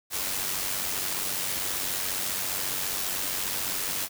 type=noise with amplitude modulation; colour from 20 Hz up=white; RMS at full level=-28 dBFS; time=0.1-4.09 s; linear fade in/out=50 ms; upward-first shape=sine; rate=94.8 Hz; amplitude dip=45%; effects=none